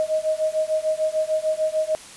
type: beating tone pair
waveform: sine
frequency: 623 / 629.7 Hz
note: D#5 / D#5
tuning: +2 / +21 cents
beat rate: 6.7 Hz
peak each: -23 dBFS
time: 0-1.95 s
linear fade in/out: 0 ms
effects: white hiss -42 dBFS RMS until 2.16 s + resampled to 24000 Hz